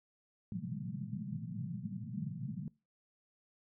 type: band-pass noise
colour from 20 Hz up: white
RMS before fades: -41 dBFS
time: 0.52-2.68 s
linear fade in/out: 2 ms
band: 110 to 220 Hz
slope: 96 dB/octave
effects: noise-tail reverb RT60 0.3 s tail -24 dB re dry